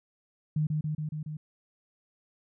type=tone with echo; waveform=sine; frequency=153 Hz; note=D#3; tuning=29 cents flat; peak=-24 dBFS; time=0.56-0.67 s; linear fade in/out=5 ms; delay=140 ms; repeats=5; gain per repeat=-2 dB; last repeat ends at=1.37 s; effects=none